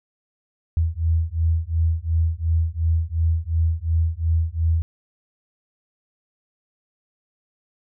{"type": "beating tone pair", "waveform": "sine", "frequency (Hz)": [80.6, 83.4], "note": ["E2", "E2"], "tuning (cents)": [-38, 21], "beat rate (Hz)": 2.8, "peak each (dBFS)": -21, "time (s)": [0.77, 4.82], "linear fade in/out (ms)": 0, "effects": []}